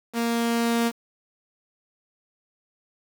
sawtooth tone with level ramp, 233.1 Hz, A#3, in tune, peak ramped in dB -19 to -16 dBFS, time 0.13-0.92 s, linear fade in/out 50 ms, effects 7-bit

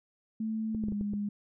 sine tone with pitch glide, 220 to 205.3 Hz, A3 to G#3, 0 to -20 cents, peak -30 dBFS, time 0.4-1.29 s, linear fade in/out 5 ms, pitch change -120 cents, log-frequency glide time 0.77-0.94 s
clicks, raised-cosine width 3 ms, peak -26 dBFS, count 6, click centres 0.748 / 0.838 / 0.885 / 0.922 / 1.011 / 1.136 s
effects none

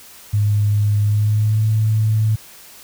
sine tone with pitch glide, 103.83 to 108.93 Hz, G#2 to A2, 0 to -17 cents, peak -13 dBFS, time 0.33-2.36 s, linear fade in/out 10 ms, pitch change +83 cents, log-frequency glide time 1.03-1.65 s, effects white hiss -42 dBFS RMS until 2.83 s

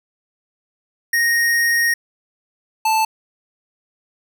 square tone pair in turn, 1864.7 / 880 Hz, A#6 / A5, 0 / 0 cents, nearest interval octave + minor second, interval 1300 cents, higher first, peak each -15 dBFS, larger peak neither, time 1.13-1.94 / 2.85-3.05 s, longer first, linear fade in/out 5 ms, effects none

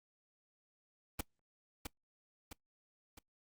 pink noise with echo, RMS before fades -36 dBFS, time 1.19-1.21 s, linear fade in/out 5 ms, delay 660 ms, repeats 3, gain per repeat -6 dB, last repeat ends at 3.19 s, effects noise-tail reverb RT60 0.1 s tail -22 dB re dry + Opus 32 kbps

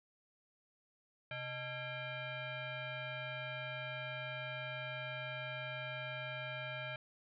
sine tone with frequency modulation, 880 Hz, A5, in tune, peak -40 dBFS, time 1.31-6.96 s, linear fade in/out 2 ms, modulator 749 Hz, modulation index 2.8, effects none

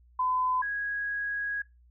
sine tone pair in turn, 1014 / 1655.1 Hz, B5 / G#6, +45 / -6 cents, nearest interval minor sixth, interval 849 cents, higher second, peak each -25 / -29 dBFS, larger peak first, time 0.19-0.62 / 0.62-1.62 s, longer second, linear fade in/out 5 ms, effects noise-tail reverb RT60 0.2 s tail -19 dB re dry + added 60 Hz sine -56 dBFS peak until 1.9 s

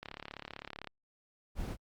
click train, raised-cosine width 0.3 ms, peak -26 dBFS, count 31, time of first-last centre 0.03-0.873 s, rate 35.6 Hz
brown noise, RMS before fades -37 dBFS, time 1.55-1.77 s, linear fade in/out 50 ms
effects Opus 48 kbps

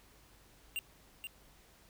square tone with echo, 2780 Hz, F7, 9 cents flat, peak -35 dBFS, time 0.76-0.79 s, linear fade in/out 0 ms, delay 480 ms, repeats 1, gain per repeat -6 dB, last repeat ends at 1.27 s, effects added 50 Hz sine -66 dBFS peak until 1.89 s + pink hiss -63 dBFS RMS until 1.89 s

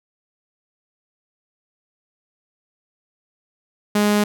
sawtooth tone, 207.7 Hz, G#3, in tune, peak -11 dBFS, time 3.95-4.24 s, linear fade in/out 5 ms, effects none

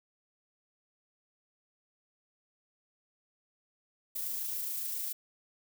violet noise with amplitude modulation, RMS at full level -35 dBFS, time 4.15-5.13 s, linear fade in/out 10 ms, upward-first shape sine, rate 27.2 Hz, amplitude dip 25%, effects none

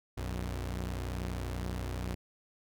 sawtooth tone pair together, 60.6 / 92.06 Hz, B1 / F#2, -32 / -8 cents, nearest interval perfect fifth, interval 724 cents, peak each -32 / -35 dBFS, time 0.17-2.15 s, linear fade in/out 10 ms, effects none

